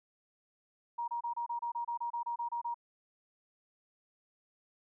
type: tone bursts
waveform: sine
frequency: 945 Hz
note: A#5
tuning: 23 cents sharp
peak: -33 dBFS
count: 14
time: 0.98-2.744 s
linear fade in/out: 10 ms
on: 100 ms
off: 28 ms
effects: none